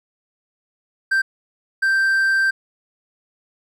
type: tone bursts at uneven times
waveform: triangle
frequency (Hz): 1568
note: G6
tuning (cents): 0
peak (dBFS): -13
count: 2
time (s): 1.11-1.22 / 1.82-2.51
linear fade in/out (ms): 10
effects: none